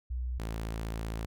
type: tone pair in turn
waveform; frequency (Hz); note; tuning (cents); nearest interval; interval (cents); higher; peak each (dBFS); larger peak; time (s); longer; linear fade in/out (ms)
sine / sawtooth; 61.74 / 55.43; B1 / A1; 0 / +13; major second; 187; first; -31 / -30; second; 0.1-0.39 / 0.39-1.26; second; 10
effects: none